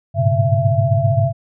sine tone cluster, 101.4 / 108.9 / 124.4 / 139.6 / 671 Hz, G#2 / A2 / B2 / C#3 / E5, -41 / -17 / +13 / +13 / +31 cents, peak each -19 dBFS, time 0.14-1.33 s, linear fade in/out 50 ms, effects none

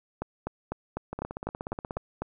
two click trains, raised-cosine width 1 ms, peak -17 / -20 dBFS, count 9 / 15, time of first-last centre 0.22-2.22 / 1.13-1.968 s, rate 4 / 16.7 Hz, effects none

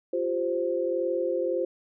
sine chord, F suspended second, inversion none, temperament equal with one note detuned, 349.2 / 390.9 / 523.3 Hz, F4 / G4 / C5, 0 / -5 / 0 cents, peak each -29 / -32 / -27 dBFS, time 0.13-1.65 s, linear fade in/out 5 ms, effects none

